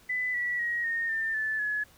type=tone with pitch steps; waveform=sine; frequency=2000 / 1946.4 / 1894.3 / 1843.6 / 1794.2 / 1746.1 / 1699.4 Hz; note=B6 / B6 / A#6 / A#6 / A6 / A6 / G#6; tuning=+21 / -26 / +27 / -20 / +33 / -14 / +39 cents; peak=-27 dBFS; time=0.09-1.84 s; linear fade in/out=10 ms; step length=250 ms; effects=pink hiss -58 dBFS RMS until 1.97 s